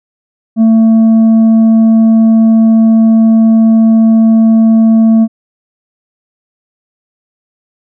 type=tone with tanh clipping; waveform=sine; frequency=223.8 Hz; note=A3; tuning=30 cents sharp; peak=-4 dBFS; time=0.56-5.28 s; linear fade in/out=50 ms; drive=4 dB; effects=none